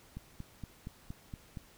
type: click train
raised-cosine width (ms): 5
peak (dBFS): -29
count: 7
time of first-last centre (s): 0.17-1.572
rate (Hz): 4.28
effects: pink hiss -60 dBFS RMS until 1.77 s